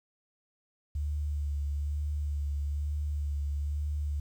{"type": "tone with vibrato", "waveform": "sine", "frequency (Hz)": 73, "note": "D2", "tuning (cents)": -10, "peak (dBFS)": -29, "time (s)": [0.95, 4.2], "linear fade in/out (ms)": 5, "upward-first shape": "sine", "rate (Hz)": 1.1, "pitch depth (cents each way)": 28, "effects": ["10-bit"]}